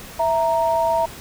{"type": "tone pair together", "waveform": "sine", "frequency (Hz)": [659.3, 930.9], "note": ["E5", "A#5"], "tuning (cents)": [0, -3], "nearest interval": "tritone", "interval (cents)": 597, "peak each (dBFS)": [-19, -19], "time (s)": [0.19, 1.06], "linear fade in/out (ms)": 10, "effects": ["pink hiss -38 dBFS RMS until 1.2 s"]}